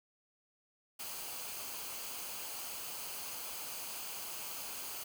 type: noise with comb filter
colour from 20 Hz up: white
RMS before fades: -43 dBFS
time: 0.99-5.04 s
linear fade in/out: 10 ms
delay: 0.54 ms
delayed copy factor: -0.5
effects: none